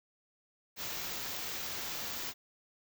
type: band-stop noise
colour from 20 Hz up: white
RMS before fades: -39 dBFS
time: 0.76-2.34 s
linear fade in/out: 50 ms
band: 7200 to 14000 Hz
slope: 48 dB/octave
effects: none